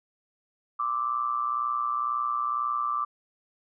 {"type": "tone with amplitude modulation", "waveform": "sine", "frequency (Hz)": 1174.7, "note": "D6", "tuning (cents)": 0, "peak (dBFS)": -22, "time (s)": [0.79, 3.05], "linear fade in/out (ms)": 10, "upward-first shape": "sine", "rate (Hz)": 122, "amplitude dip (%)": 70, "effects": []}